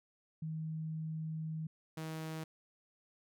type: tone pair in turn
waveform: sine / sawtooth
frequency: 158.4 / 158.96 Hz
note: D#3 / D#3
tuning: +31 / +37 cents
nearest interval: unison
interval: 6 cents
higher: second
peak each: -37 / -36 dBFS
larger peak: second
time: 0.42-1.67 / 1.97-2.44 s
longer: first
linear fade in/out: 5 ms
effects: none